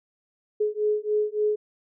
sine beating tone pair, 421 / 424.5 Hz, G#4 / G#4, +24 / +38 cents, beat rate 3.5 Hz, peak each -25 dBFS, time 0.6-1.56 s, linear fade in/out 10 ms, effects none

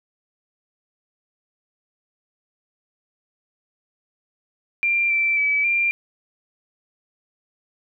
sine tone with pitch steps, 2377 / 2338 / 2294 / 2381 Hz, D7 / D7 / D7 / D7, +20 / -8 / -41 / +23 cents, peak -17 dBFS, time 4.83-5.91 s, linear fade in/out 0 ms, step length 270 ms, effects none

